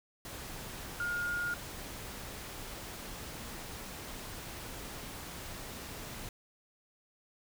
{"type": "tone in noise", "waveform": "sine", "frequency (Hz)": 1423, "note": "F6", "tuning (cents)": 32, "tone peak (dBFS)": -32, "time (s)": [1, 1.54], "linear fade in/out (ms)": 2, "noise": "pink", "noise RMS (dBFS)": -44, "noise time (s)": [0.25, 6.29], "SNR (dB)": 9, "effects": []}